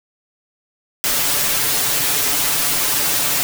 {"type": "noise with comb filter", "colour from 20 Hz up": "white", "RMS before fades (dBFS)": -18, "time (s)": [1.04, 3.43], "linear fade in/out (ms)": 0, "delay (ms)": 6.9, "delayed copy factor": 0.8, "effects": []}